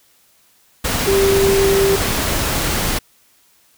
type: tone in noise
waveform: sine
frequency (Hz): 392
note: G4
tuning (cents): 0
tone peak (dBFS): -12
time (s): 1.07-1.96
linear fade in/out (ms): 10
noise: pink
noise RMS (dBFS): -19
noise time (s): 0.84-2.99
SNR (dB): +4
effects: white hiss -55 dBFS RMS until 3.77 s